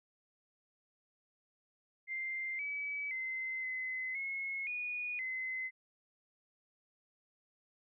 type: tone with pitch steps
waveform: sine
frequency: 2093 / 2287 / 2062 / 2040 / 2175 / 2460 / 2047 Hz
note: C7 / D7 / C7 / C7 / C#7 / D#7 / C7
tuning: 0 / -47 / -26 / -44 / -33 / -20 / -38 cents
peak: -36 dBFS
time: 2.07-5.71 s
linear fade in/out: 50 ms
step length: 520 ms
effects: none